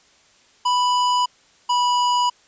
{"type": "tone pair in turn", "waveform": "square", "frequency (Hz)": [989, 980.5], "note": ["B5", "B5"], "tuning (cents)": [2, -13], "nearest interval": "unison", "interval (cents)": 15, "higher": "first", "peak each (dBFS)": -17, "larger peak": "neither", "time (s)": [[0.65, 1.26], [1.69, 2.3]], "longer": "neither", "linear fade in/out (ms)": 10, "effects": ["white hiss -55 dBFS RMS until 2.47 s", "resampled to 16000 Hz"]}